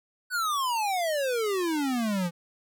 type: exponential sweep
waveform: square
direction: down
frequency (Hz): 1518 to 167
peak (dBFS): -26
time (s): 0.3-2.31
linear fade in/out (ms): 50
effects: none